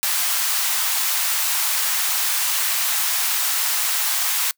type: high-pass noise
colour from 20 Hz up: white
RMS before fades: -21 dBFS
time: 0.03-4.51 s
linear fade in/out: 0 ms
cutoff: 790 Hz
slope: 24 dB/octave
effects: noise-tail reverb RT60 0.1 s tail -25 dB re dry